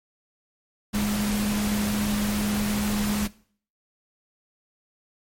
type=tone in noise; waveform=sine; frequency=207.7 Hz; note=G#3; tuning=in tune; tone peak=-23 dBFS; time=0.93-3.28 s; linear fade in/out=20 ms; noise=pink; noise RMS=-30 dBFS; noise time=0.93-3.28 s; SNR=+4 dB; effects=noise-tail reverb RT60 0.5 s tail -19 dB re dry + MP3 64 kbps